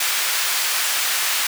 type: high-pass noise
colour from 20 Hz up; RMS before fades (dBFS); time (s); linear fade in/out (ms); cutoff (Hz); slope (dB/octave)
pink; -21; 0-1.47; 5; 1500; 12
effects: none